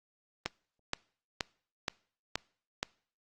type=click train; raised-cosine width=0.2 ms; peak=-13 dBFS; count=6; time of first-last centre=0.46-2.83 s; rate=2.11 Hz; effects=noise-tail reverb RT60 0.5 s tail -24 dB re dry + Opus 24 kbps